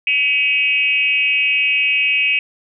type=tone with frequency modulation; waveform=sine; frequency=2538 Hz; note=D#7; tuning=34 cents sharp; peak=-13 dBFS; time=0.07-2.39 s; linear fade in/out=2 ms; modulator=268 Hz; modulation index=0.86; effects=none